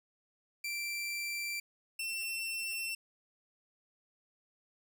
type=tone pair in turn; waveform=sawtooth; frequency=2349 / 2698 Hz; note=D7 / E7; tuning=0 / +40 cents; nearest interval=major second; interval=240 cents; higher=second; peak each=-32 / -32 dBFS; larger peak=neither; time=0.64-1.6 / 1.99-2.95 s; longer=neither; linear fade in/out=5 ms; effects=none

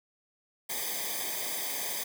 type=noise with comb filter; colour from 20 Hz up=white; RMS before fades=-34 dBFS; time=0.69-2.04 s; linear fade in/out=10 ms; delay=0.72 ms; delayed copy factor=-0.95; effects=none

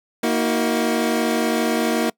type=chord; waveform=25% pulse; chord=D# minor; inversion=second; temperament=equal with one note detuned; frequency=233.1 / 318.2 / 370 Hz; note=A#3 / D#4 / F#4; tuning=0 / +39 / 0 cents; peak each=-17 / -19 / -22 dBFS; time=0.23-2.1 s; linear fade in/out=5 ms; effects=noise-tail reverb RT60 0.1 s tail -24 dB re dry

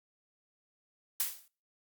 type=noise with exponential decay; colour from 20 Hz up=blue; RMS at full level=-27 dBFS; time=1.2-1.48 s; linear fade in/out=1 ms; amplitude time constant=60 ms; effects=noise-tail reverb RT60 0.4 s tail -24 dB re dry + Opus 48 kbps

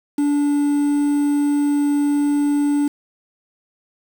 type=tone with quantisation; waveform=triangle; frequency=289.3 Hz; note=D4; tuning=26 cents flat; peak=-13 dBFS; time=0.18-2.88 s; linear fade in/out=5 ms; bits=6; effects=none

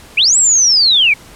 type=linear two-way sweep; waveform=sine; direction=up then down; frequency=2203 to 7902 to 2203 Hz; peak=-7 dBFS; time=0.17-1.14 s; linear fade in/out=10 ms; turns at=0.37 s; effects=pink hiss -39 dBFS RMS until 1.35 s + low-pass 12000 Hz 12 dB/octave

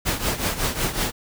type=noise with tremolo; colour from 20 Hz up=pink; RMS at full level=-21 dBFS; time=0.05-1.12 s; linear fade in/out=20 ms; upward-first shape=triangle; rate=5.4 Hz; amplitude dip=80%; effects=none

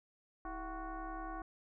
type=tone with frequency modulation; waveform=sine; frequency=395.3 Hz; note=G4; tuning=15 cents sharp; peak=-40 dBFS; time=0.45-1.42 s; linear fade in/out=2 ms; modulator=360 Hz; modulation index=2.6; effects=none

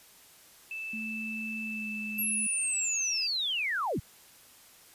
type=tone; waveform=sine; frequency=2637 Hz; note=E7; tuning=in tune; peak=-35 dBFS; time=0.71-3.27 s; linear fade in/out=2 ms
type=tone with pitch glide; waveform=sine; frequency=220 to 213.5 Hz; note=A3 to G#3; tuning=0 to +48 cents; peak=-37 dBFS; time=0.93-2.47 s; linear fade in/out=5 ms; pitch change=-52 cents; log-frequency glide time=1.62-1.9 s
type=linear sweep; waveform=sine; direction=down; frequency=11590 to 51.91 Hz; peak=-28 dBFS; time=2.18-4 s; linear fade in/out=10 ms
effects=white hiss -56 dBFS RMS until 4.94 s + resampled to 32000 Hz

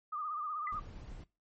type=tone with vibrato; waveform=sine; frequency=1217 Hz; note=D#6; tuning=39 cents flat; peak=-35 dBFS; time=0.12-0.8 s; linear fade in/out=10 ms; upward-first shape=sine; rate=16 Hz; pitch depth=67 cents each way
type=tone with exponential decay; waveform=sine; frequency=2001 Hz; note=B6; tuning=22 cents sharp; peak=-36 dBFS; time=0.67-0.76 s; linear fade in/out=2 ms; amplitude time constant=19 ms
type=noise; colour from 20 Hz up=brown; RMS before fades=-47 dBFS; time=0.72-1.24 s; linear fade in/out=5 ms
effects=noise-tail reverb RT60 0.3 s tail -22 dB re dry + MP3 32 kbps

